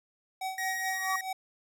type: tone with tremolo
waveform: square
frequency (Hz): 758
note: F#5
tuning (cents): +42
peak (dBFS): -31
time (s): 0.41-1.33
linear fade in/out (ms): 5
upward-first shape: triangle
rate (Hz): 4.7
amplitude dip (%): 85
type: tone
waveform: 45% pulse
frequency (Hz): 1889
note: A#6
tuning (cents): +22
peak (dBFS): -32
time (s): 0.58-1.21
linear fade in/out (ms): 2
type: tone with exponential growth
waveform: sine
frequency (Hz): 1138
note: C#6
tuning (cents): +45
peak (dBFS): -26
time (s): 0.87-1.16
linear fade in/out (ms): 5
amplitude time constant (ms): 62
effects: none